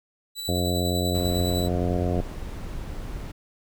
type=tone with tremolo; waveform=sawtooth; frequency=3951 Hz; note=B7; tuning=in tune; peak=-26 dBFS; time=0.35-1.69 s; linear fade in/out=50 ms; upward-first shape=square; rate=10 Hz; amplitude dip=30%
type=harmonic tone; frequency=88.9 Hz; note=F2; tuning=31 cents sharp; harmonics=1 / 2 / 3 / 4 / 5 / 6 / 7 / 8; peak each=-26 / -29 / -31 / -32 / -33 / -34 / -34 / -35 dBFS; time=0.48-2.21 s; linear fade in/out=5 ms
type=noise; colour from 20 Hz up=brown; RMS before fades=-33 dBFS; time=1.14-3.32 s; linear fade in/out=10 ms
effects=none